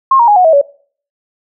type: tone with pitch steps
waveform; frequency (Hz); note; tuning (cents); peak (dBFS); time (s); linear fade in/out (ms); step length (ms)
sine; 1069 / 941.4 / 829.1 / 730.1 / 643 / 566.3; C6 / A#5 / G#5 / F#5 / E5 / C#5; +37 / +17 / -3 / -23 / -43 / +37; -4; 0.11-0.614; 5; 84
effects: noise-tail reverb RT60 0.5 s tail -22 dB re dry